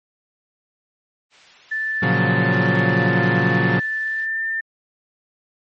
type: noise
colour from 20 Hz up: blue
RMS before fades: -37 dBFS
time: 1.3-4.28 s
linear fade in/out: 50 ms
type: tone with pitch glide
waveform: sine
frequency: 1760 to 1793.9 Hz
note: A6 to A6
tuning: 0 to +33 cents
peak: -20 dBFS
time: 1.71-4.61 s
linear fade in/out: 10 ms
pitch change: +33 cents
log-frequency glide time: 4.03-4.43 s
type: chord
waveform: sawtooth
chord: Gb major seventh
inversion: first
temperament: equal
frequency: 116.54 / 138.59 / 174.61 / 185 Hz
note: Bb2 / Db3 / F3 / Gb3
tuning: 0 / 0 / 0 / 0 cents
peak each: -18 dBFS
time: 2.02-3.8 s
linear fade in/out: 10 ms
effects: low-pass 3000 Hz 12 dB/octave + MP3 32 kbps